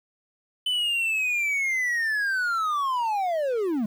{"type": "linear sweep", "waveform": "triangle", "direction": "down", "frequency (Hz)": [3033, 200], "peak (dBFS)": -21, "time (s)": [0.66, 3.86], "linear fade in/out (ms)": 5, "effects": ["9-bit"]}